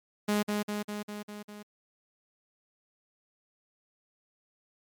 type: tone with echo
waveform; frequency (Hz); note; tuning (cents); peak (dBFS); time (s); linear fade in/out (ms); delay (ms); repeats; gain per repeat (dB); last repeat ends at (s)
sawtooth; 208; G#3; +3; -21; 0.28-0.43; 10; 200; 6; -3; 1.63
effects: MP3 96 kbps